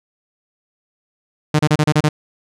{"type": "tone bursts", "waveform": "sawtooth", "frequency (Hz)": 151.7, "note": "D#3", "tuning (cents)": -44, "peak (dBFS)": -7, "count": 7, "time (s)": [1.54, 2.089], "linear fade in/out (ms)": 5, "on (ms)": 51, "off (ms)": 32, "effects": ["low-pass 8000 Hz 12 dB/octave"]}